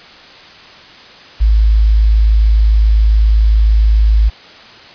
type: tone with quantisation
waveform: sine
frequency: 53.6 Hz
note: A1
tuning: 45 cents flat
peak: -6 dBFS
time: 1.4-4.3 s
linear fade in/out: 20 ms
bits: 6
effects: white hiss -37 dBFS RMS until 4.94 s + resampled to 11025 Hz